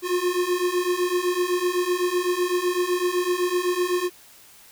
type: beating tone pair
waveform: square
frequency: 353.4 / 361.3 Hz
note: F4 / F#4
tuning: +21 / -41 cents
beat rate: 7.9 Hz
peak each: -26 / -24 dBFS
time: 0.02-4.1 s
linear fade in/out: 50 ms
effects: white hiss -50 dBFS RMS until 4.71 s